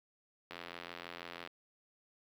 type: click train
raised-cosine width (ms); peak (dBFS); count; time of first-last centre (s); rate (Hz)
0.3; -28; 84; 0.51-1.474; 86.1
effects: high-pass 60 Hz 12 dB/octave + 9-bit